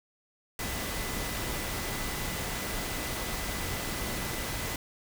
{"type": "tone in noise", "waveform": "sine", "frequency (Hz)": 2000, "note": "B6", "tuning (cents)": 21, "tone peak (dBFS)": -44, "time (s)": [0.59, 4.76], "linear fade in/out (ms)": 2, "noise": "pink", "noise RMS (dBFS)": -34, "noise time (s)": [0.59, 4.76], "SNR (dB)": -13, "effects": []}